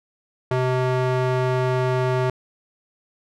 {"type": "tone with band-pass filter", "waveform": "square", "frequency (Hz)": 127.9, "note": "C3", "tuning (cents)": -39, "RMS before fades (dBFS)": -21, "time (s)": [0.51, 2.3], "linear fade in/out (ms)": 2, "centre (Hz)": 630, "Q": 0.57, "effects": []}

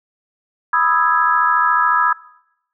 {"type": "chord", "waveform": "sine", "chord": "E major seventh", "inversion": "second", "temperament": "equal", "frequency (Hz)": [987.8, 1244.5, 1318.5, 1661.2], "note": ["B5", "D#6", "E6", "G#6"], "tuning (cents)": [0, 0, 0, 0], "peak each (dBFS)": -18, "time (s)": [0.73, 2.13], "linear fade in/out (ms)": 5, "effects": ["noise-tail reverb RT60 0.8 s tail -21 dB re dry"]}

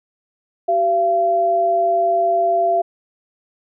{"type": "tone pair together", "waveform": "sine", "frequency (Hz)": [384.5, 682.7], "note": ["G4", "F5"], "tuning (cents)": [-33, -40], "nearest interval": "minor seventh", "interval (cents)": 993, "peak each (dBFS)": [-23, -14], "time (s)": [0.68, 2.82], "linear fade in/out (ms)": 10, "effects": []}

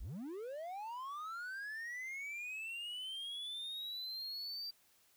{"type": "linear sweep", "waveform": "triangle", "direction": "up", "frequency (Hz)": [30.12, 4699], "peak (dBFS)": -40, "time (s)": [0, 4.71], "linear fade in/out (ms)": 10, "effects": ["white hiss -70 dBFS RMS until 5.16 s"]}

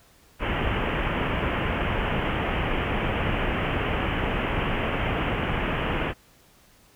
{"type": "low-pass noise", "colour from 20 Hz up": "pink", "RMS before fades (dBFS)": -26, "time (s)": [0.39, 6.14], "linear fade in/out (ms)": 50, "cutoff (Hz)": 3100, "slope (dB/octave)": 96, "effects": ["pink hiss -57 dBFS RMS until 6.95 s"]}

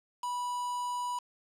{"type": "tone with quantisation", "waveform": "triangle", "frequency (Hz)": 980, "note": "B5", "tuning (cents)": -14, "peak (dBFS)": -30, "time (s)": [0.23, 1.19], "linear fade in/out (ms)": 5, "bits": 7, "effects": ["low-pass 9000 Hz 12 dB/octave"]}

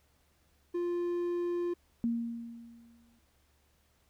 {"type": "tone", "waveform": "triangle", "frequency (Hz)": 349.2, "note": "F4", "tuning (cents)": 0, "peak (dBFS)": -28, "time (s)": [0.74, 1.74], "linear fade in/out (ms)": 10}
{"type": "tone with exponential decay", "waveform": "sine", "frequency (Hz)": 233.1, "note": "A#3", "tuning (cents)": 0, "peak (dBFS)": -26, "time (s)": [2.04, 3.19], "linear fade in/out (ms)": 0, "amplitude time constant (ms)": 250}
{"effects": ["added 72 Hz sine -70 dBFS peak until 4.09 s", "pink hiss -71 dBFS RMS until 4.09 s"]}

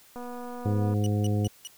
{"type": "click train", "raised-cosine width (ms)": 1, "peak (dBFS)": -27, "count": 191, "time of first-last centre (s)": [0.16, 0.939], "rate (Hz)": 244}
{"type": "harmonic tone", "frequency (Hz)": 103.83, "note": "G#2", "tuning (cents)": 0, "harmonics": [1, 2, 3, 4, 5, 7], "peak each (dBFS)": [-24, -30, -34, -36, -38, -41], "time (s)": [0.65, 1.48], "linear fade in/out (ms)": 10}
{"type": "tone bursts", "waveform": "20% pulse", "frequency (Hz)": 2933, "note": "F#7", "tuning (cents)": -16, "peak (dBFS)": -31, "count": 4, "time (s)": [1.04, 1.672], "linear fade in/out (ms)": 0, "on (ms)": 23, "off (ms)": 180}
{"effects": ["white hiss -56 dBFS RMS until 1.77 s"]}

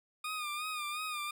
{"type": "tone with vibrato", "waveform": "20% pulse", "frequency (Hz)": 1221, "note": "D#6", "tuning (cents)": -33, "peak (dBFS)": -31, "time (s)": [0.24, 1.31], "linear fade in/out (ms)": 5, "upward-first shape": "sine", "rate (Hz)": 2.8, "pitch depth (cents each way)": 57, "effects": []}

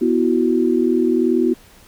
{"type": "chord", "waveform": "sine", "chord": "B suspended fourth", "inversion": "none", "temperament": "equal", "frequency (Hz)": [246.9, 329.6, 370], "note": ["B3", "E4", "F#4"], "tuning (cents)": [0, 0, 0], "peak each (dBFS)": -18, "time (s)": [0.01, 1.54], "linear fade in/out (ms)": 10, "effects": ["pink hiss -48 dBFS RMS until 1.87 s"]}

